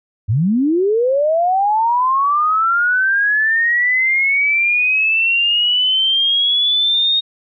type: linear sweep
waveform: sine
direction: up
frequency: 92.5 to 3729 Hz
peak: -12 dBFS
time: 0.28-7.21 s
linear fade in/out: 20 ms
effects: none